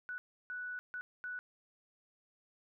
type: tone bursts at uneven times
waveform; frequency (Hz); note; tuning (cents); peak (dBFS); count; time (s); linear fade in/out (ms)
sine; 1480; F#6; 0; -39; 4; 0.09-0.18 / 0.5-0.79 / 0.94-1.01 / 1.24-1.39; 0
effects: none